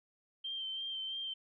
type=tone with vibrato; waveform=sine; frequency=3139 Hz; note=G7; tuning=2 cents sharp; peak=-37 dBFS; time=0.44-1.34 s; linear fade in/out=10 ms; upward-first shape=sine; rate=3 Hz; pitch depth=24 cents each way; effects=none